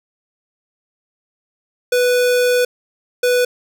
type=tone bursts at uneven times; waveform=square; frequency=493.9 Hz; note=B4; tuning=in tune; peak=-13 dBFS; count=2; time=1.92-2.65 / 3.23-3.45 s; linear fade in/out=5 ms; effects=none